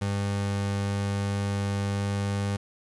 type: tone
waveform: 30% pulse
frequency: 100.1 Hz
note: G2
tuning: 37 cents sharp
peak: -23 dBFS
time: 0.01-2.57 s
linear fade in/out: 10 ms
effects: resampled to 24000 Hz + 10-bit